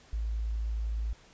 sine tone, 55 Hz, A1, in tune, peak -29 dBFS, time 0.13-1.13 s, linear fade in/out 0 ms, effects pink hiss -58 dBFS RMS until 1.33 s + resampled to 16000 Hz

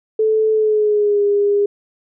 sine tone with pitch glide, 436.4 to 407.2 Hz, A4 to G#4, -14 to -34 cents, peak -12 dBFS, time 0.19-1.66 s, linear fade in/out 5 ms, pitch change -120 cents, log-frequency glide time 0.52-1.23 s, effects none

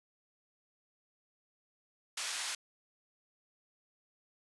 white band-pass noise, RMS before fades -38 dBFS, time 2.17-2.55 s, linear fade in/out 5 ms, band 1000 to 7500 Hz, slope 12 dB/octave, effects resampled to 24000 Hz

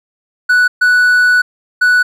triangle tone bursts at uneven times, 1480 Hz, F#6, in tune, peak -5 dBFS, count 3, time 0.49-0.68 / 0.81-1.42 / 1.81-2.03 s, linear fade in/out 10 ms, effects none

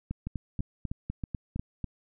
two click trains, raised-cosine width 5 ms, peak -20 / -21 dBFS, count 8 / 5, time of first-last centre 0.11-1.843 / 0.27-1.56 s, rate 4.04 / 3.1 Hz, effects none

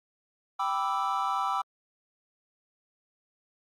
triangle chord, E minor seventh, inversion first, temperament equal, 784 / 987.8 / 1174.7 / 1318.5 Hz, G5 / B5 / D6 / E6, 0 / 0 / 0 / 0 cents, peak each -30 dBFS, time 0.59-1.62 s, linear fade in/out 10 ms, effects tanh soft clip ceiling -15 dBFS + Opus 48 kbps

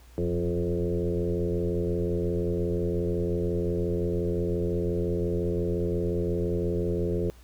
sine tone with frequency modulation, 261.3 Hz, C4, 2 cents flat, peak -24 dBFS, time 0.18-7.3 s, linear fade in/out 0 ms, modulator 85.7 Hz, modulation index 2.7, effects added 60 Hz sine -49 dBFS peak until 7.43 s + pink hiss -58 dBFS RMS until 7.43 s

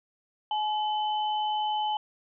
sine tone pair together, 850 / 3029 Hz, G#5 / F#7, +40 / +40 cents, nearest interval octave + minor seventh, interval 2200 cents, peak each -26 / -35 dBFS, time 0.51-1.97 s, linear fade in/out 2 ms, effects none

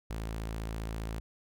sawtooth tone, 55 Hz, A1, in tune, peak -31 dBFS, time 0.1-1.2 s, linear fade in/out 5 ms, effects none

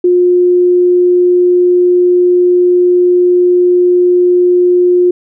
sine tone, 357.1 Hz, F4, 39 cents sharp, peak -5 dBFS, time 0.04-5.11 s, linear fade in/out 5 ms, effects none

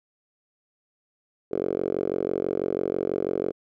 5% pulse tone with band-pass filter, 46.09 Hz, F#1, 6 cents flat, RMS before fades -27 dBFS, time 1.51-3.52 s, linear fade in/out 20 ms, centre 420 Hz, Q 3.4, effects none

